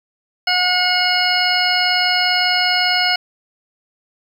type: harmonic tone with a mistuned harmonic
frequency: 725 Hz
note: F#5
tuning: 35 cents flat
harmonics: 1 / 2 / 3 / 4 / 6 / 7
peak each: -21 / -21 / -21 / -21 / -21 / -21 dBFS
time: 0.47-3.16 s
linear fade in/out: 5 ms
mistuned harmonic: 7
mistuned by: +16 cents
effects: 7-bit